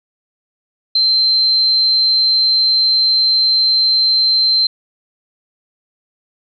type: tone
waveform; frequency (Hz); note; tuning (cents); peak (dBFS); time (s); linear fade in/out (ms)
sine; 4116; C8; -29; -10; 0.95-4.67; 5
effects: none